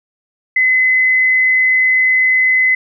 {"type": "tone", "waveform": "sine", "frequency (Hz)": 2032, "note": "B6", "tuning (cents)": 49, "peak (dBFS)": -9, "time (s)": [0.56, 2.75], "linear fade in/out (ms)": 5, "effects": []}